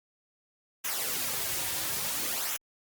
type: noise with flanger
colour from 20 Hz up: white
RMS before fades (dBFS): -32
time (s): 0.84-2.57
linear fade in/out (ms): 10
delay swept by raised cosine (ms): 0.22 to 4.72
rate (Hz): 0.59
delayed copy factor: -0.65
effects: Opus 48 kbps